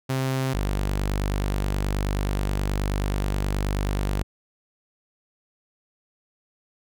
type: tone pair in turn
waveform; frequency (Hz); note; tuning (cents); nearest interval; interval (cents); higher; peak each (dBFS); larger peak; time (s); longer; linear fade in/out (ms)
sawtooth; 132.1 / 49.4; C3 / G1; +17 / +14; octave + perfect fourth; 1703; first; -19; neither; 0.09-0.54 / 0.54-4.23; second; 10
effects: none